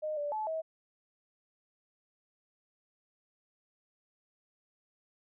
sine tone with pitch steps, 615 / 584 / 863 / 641 Hz, D#5 / D5 / A5 / E5, -20 / -10 / -34 / -49 cents, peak -32 dBFS, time 0.02-0.62 s, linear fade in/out 20 ms, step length 150 ms, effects none

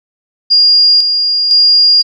sine tone with tremolo, 4829 Hz, D8, 47 cents sharp, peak -4 dBFS, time 0.5-2.03 s, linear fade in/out 20 ms, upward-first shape square, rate 0.99 Hz, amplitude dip 45%, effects none

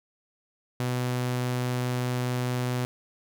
sawtooth tone, 124.7 Hz, B2, 17 cents sharp, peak -22 dBFS, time 0.8-2.85 s, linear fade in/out 0 ms, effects none

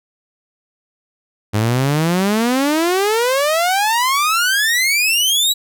sawtooth exponential sweep, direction up, 102.1 to 3951 Hz, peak -10 dBFS, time 1.53-5.54 s, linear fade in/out 20 ms, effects none

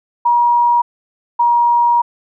sine tone pair in turn, 955 / 950.8 Hz, A#5 / A#5, +42 / +34 cents, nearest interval unison, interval 8 cents, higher first, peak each -9 dBFS, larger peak neither, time 0.25-0.82 / 1.39-2.02 s, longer second, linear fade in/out 10 ms, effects none

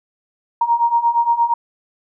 sine beating tone pair, 932.3 / 940.9 Hz, A#5 / A#5, 0 / +16 cents, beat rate 8.6 Hz, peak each -18 / -15 dBFS, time 0.61-1.54 s, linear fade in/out 5 ms, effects none

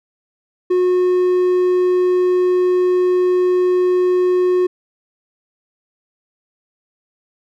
triangle tone, 363.1 Hz, F#4, 33 cents flat, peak -10 dBFS, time 0.7-4.67 s, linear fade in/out 10 ms, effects none

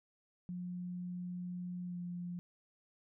sine tone with pitch glide, 178.6 to 175.94 Hz, F3 to F3, +39 to +13 cents, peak -39 dBFS, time 0.49-2.39 s, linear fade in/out 0 ms, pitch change -26 cents, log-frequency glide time 1.86-1.97 s, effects none

